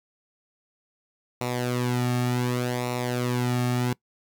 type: tone with flanger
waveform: sawtooth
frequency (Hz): 123.47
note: B2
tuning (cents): 0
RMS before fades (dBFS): -26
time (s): 1.41-3.93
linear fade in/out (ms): 0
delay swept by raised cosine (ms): 0.62 to 2.02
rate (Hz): 0.67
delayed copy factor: -0.7
effects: noise-tail reverb RT60 0.1 s tail -22 dB re dry